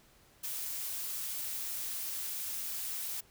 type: noise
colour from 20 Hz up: blue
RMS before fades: -38 dBFS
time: 0.43-3.21 s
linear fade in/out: 10 ms
effects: pink hiss -63 dBFS RMS until 3.3 s